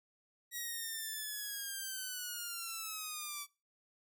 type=linear sweep; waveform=5% pulse; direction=down; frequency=1917 to 1147 Hz; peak=-29 dBFS; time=0.51-3.47 s; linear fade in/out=50 ms; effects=noise-tail reverb RT60 0.3 s tail -22 dB re dry